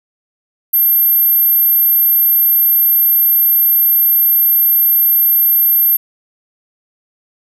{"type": "tone", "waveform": "sine", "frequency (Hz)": 12630, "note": "G9", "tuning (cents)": 12, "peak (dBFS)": -8, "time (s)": [0.73, 5.97], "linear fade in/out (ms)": 10, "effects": []}